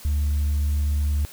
sine tone, 73.2 Hz, D2, 5 cents flat, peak -17 dBFS, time 0.05-1.25 s, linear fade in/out 0 ms, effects tanh soft clip ceiling -18 dBFS + white hiss -44 dBFS RMS until 1.32 s

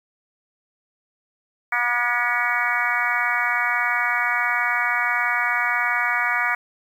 harmonic tone with a mistuned harmonic, 241.5 Hz, B3, 39 cents flat, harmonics 3 / 4 / 5 / 6 / 7 / 8 / 9, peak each -30 / -29 / -27 / -26 / -28 / -25 / -25 dBFS, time 1.72-6.55 s, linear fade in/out 5 ms, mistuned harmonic 9, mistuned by +54 cents, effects 8-bit

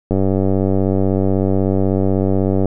click train, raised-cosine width 2 ms, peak -4 dBFS, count 246, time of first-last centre 0.11-2.657 s, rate 96.2 Hz, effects none

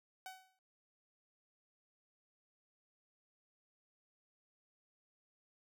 sawtooth tone with exponential decay, 753 Hz, F#5, 30 cents sharp, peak -40 dBFS, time 0.26-0.59 s, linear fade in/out 1 ms, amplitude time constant 71 ms, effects none

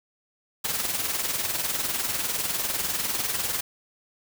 white noise with tremolo, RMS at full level -25 dBFS, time 0.64-3.61 s, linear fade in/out 10 ms, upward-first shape triangle, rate 20 Hz, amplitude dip 65%, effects none

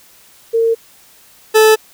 sine / 40% pulse tone pair in turn, 456.3 / 435.8 Hz, A#4 / A4, -37 / -17 cents, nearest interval minor second, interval 80 cents, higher first, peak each -10 / -5 dBFS, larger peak second, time 0.53-0.75 / 1.54-1.76 s, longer neither, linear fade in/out 20 ms, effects white hiss -46 dBFS RMS until 1.93 s

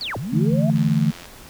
sine linear two-way sweep, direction down then up, 4722 to 94.4 to 689 Hz, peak -25 dBFS, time 0.01-0.7 s, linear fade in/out 0 ms, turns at 0.17 s
sine chord, D suspended second, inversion none, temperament just, 146.83 / 165.19 / 220.2 Hz, D3 / E3 / A3, 0 / +4 / +2 cents, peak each -20 dBFS, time 0.32-1.12 s, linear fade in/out 20 ms
click train, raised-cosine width 0.2 ms, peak -21 dBFS, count 44, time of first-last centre 0.76-1.255 s, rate 86.8 Hz
effects pink hiss -43 dBFS RMS until 1.49 s

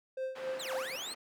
triangle tone with tremolo, 523.3 Hz, C5, in tune, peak -30 dBFS, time 0.17-0.96 s, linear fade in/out 5 ms, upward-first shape triangle, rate 3.8 Hz, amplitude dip 90%
white band-pass noise, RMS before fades -48 dBFS, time 0.35-1.15 s, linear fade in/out 10 ms, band 210 to 1900 Hz, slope 12 dB/octave
30% pulse linear two-way sweep, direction down then up, 4390 to 540 to 4390 Hz, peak -36 dBFS, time 0.59-1.14 s, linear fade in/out 10 ms, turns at 0.74 s
effects none

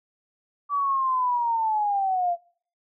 sine linear sweep, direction down, 1156 to 683 Hz, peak -21 dBFS, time 0.69-2.37 s, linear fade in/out 50 ms, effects noise-tail reverb RT60 0.5 s tail -22 dB re dry

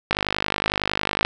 click train, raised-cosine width 0.3 ms, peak -4 dBFS, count 59, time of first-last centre 0.11-1.249 s, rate 50.9 Hz, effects none

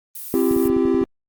violet noise, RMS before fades -32 dBFS, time 0.15-0.68 s, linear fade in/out 5 ms
triangle chord, C major, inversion none, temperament equal with one note detuned, 261.6 / 338.3 / 392 Hz, C4 / E4 / G4, 0 / +45 / 0 cents, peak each -18 dBFS, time 0.34-1.04 s, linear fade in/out 0 ms
clicks, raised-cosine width 3 ms, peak -17 dBFS, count 8, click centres 0.512 / 0.565 / 0.657 / 0.7 / 0.766 / 0.854 / 0.946 / 1.016 s
effects Opus 24 kbps

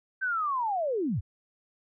sine linear sweep, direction down, 1568 to 67.2 Hz, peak -26 dBFS, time 0.21-1.21 s, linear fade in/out 20 ms, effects none

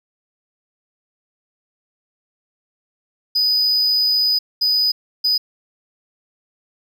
triangle tone bursts at uneven times, 4978 Hz, D#8, in tune, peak -13 dBFS, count 3, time 3.35-4.39 / 4.61-4.92 / 5.24-5.38 s, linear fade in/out 10 ms, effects none

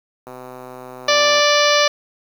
click train, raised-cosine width 1 ms, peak -21 dBFS, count 144, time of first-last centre 0.27-1.396 s, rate 127 Hz
harmonic tone, 587.3 Hz, D5, in tune, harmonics 1 / 2 / 3 / 4 / 5 / 6 / 7 / 8 / 9 / 10, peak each -16 / -19 / -21 / -22 / -23 / -24 / -24 / -25 / -26 / -26 dBFS, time 1.08-1.88 s, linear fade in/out 5 ms
effects high-pass 200 Hz 12 dB/octave + 7-bit

